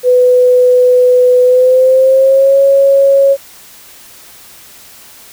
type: tone with pitch glide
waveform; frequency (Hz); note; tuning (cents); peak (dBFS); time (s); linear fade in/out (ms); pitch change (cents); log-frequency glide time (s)
sine; 499.1 to 550.6; B4 to C#5; +18 to -12; -4; 0.03-3.37; 50; +170; 1.43-2.59
effects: white hiss -37 dBFS RMS until 5.32 s